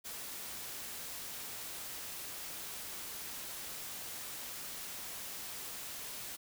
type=noise; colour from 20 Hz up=white; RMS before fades=-44 dBFS; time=0.04-6.37 s; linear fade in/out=20 ms; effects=none